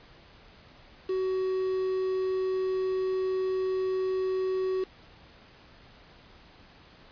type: tone with quantisation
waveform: triangle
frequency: 375.6 Hz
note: F#4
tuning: 26 cents sharp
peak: -24 dBFS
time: 1.09-4.84 s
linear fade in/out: 5 ms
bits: 7
effects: pink hiss -54 dBFS RMS until 7.11 s + resampled to 11025 Hz

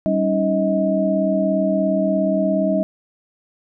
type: tone cluster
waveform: sine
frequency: 194.3 / 277.9 / 315 / 633 Hz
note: G3 / C#4 / D#4 / D#5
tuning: -15 / +4 / +21 / +30 cents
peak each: -20 / -24 / -25 / -19 dBFS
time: 0.06-2.83 s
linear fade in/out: 0 ms
effects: none

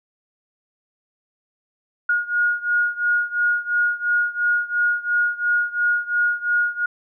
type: beating tone pair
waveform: sine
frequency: 1436 / 1438.9 Hz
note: F6 / F#6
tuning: +48 / -49 cents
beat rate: 2.9 Hz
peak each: -20 / -22 dBFS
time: 2.09-6.86 s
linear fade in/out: 5 ms
effects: none

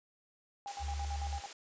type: tone with tremolo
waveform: sine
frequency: 805 Hz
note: G5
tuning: 46 cents sharp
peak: -39 dBFS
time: 0.66-1.46 s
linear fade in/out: 0 ms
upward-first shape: square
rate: 9 Hz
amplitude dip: 80%
type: high-pass noise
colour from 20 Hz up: white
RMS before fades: -46 dBFS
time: 0.67-1.53 s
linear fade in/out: 5 ms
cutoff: 330 Hz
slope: 24 dB/octave
type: tone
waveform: sine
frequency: 72 Hz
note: D2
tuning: 34 cents flat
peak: -35 dBFS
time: 0.79-1.41 s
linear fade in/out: 50 ms
effects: resampled to 16000 Hz

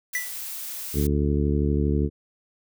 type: noise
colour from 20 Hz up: blue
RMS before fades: -34 dBFS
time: 0.13-1.07 s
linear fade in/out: 5 ms
type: tone with exponential decay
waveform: square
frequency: 1975.5 Hz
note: B6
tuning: in tune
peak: -22 dBFS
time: 0.15-0.37 s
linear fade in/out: 1 ms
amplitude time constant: 46 ms
type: harmonic tone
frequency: 72.5 Hz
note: D2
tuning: 22 cents flat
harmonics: 1 / 2 / 3 / 4 / 5 / 6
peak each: -23 / -26 / -28 / -29 / -30 / -31 dBFS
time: 0.93-2.1 s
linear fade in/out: 50 ms
effects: none

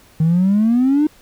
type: exponential sweep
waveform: triangle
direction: up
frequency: 155.3 to 309.9 Hz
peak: -8 dBFS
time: 0.2-1.07 s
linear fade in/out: 5 ms
effects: tanh soft clip ceiling -8 dBFS + pink hiss -49 dBFS RMS until 1.21 s

